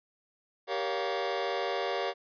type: chord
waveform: sawtooth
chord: G half-diminished seventh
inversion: none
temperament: just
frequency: 392 / 470.4 / 564.5 / 705.6 Hz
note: G4 / Bb4 / Db5 / F5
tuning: 0 / +16 / +31 / +18 cents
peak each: -31 dBFS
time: 0.67-2.14 s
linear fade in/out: 50 ms
effects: resampled to 11025 Hz